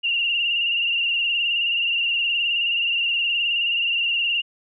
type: tone with vibrato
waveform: sine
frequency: 2794 Hz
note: F7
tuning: in tune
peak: -19 dBFS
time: 0.03-4.42 s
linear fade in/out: 20 ms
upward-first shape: sine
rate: 19 Hz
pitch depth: 49 cents each way
effects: none